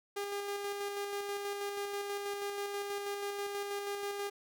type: tone with tremolo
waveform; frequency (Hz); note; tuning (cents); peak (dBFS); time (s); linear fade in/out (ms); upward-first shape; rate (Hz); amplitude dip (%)
sawtooth; 403.9; G#4; -48; -31; 0.16-4.3; 10; square; 6.2; 30
effects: none